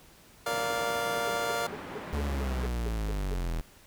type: chord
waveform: 25% pulse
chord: Bb major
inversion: none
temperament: just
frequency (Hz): 466.2 / 582.7 / 699.2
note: Bb4 / D5 / F5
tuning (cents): 0 / -14 / +2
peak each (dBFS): -30 / -31 / -29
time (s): 0.46-1.67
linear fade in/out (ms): 5
type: band-pass noise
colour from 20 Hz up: pink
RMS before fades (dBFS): -41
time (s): 0.47-2.67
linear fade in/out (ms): 2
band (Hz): 150 to 1900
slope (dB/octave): 12
type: tone bursts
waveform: sine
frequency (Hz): 421.3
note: G#4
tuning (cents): +25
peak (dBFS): -35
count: 10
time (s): 1.27-3.34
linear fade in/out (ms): 2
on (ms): 27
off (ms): 200
type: linear sweep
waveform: 45% pulse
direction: down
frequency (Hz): 74 to 39.45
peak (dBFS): -29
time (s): 2.13-3.61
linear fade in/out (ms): 0
effects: pink hiss -56 dBFS RMS until 3.86 s